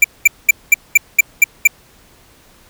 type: tone bursts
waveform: square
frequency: 2349 Hz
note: D7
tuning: in tune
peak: -4 dBFS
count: 8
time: 0.02-1.674 s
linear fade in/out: 5 ms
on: 23 ms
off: 210 ms
effects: pink hiss -48 dBFS RMS until 2.69 s